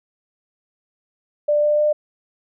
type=tone with pitch steps; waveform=sine; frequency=592 / 596.1 / 600.3 Hz; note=D5 / D5 / D5; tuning=+14 / +26 / +38 cents; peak=-14 dBFS; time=1.48-1.93 s; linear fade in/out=10 ms; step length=150 ms; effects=none